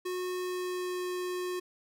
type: tone with pitch glide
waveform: square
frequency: 364.2 to 361.7 Hz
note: F#4 to F#4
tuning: -27 to -39 cents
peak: -33 dBFS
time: 0.05-1.6 s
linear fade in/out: 10 ms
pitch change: -12 cents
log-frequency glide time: 0.36-1.06 s
effects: none